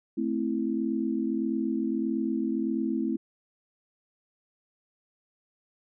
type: chord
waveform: sine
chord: A minor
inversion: none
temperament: equal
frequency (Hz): 220 / 261.6 / 329.6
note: A3 / C4 / E4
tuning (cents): 0 / 0 / 0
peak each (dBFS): -30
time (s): 0.17-3.17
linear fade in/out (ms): 10
effects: none